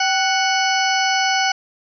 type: harmonic tone with a mistuned harmonic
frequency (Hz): 740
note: F#5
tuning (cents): 0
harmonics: 1 / 2 / 3 / 4 / 6 / 7 / 8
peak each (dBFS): -19 / -22 / -24 / -25 / -27 / -27 / -28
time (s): 0-1.52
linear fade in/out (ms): 5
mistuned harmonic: 1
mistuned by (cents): +72
effects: none